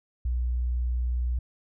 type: tone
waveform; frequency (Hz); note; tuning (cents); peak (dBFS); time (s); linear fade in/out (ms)
sine; 61; B1; -21; -24; 0.25-1.39; 5
effects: none